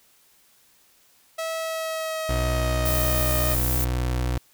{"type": "tone with pitch glide", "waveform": "sawtooth", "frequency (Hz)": [649, 616.5], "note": ["E5", "D#5"], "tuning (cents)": [-27, -16], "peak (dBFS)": -23, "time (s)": [1.38, 3.55], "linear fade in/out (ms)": 10, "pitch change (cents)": -89, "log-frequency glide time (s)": [1.56, 3.31]}
{"type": "tone", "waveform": "30% pulse", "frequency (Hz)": 62, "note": "B1", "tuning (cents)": 7, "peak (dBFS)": -20, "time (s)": [2.29, 4.38], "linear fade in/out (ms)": 5}
{"type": "noise", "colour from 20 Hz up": "violet", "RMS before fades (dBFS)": -27, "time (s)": [2.85, 3.85], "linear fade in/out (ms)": 10}
{"effects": ["white hiss -59 dBFS RMS until 4.53 s"]}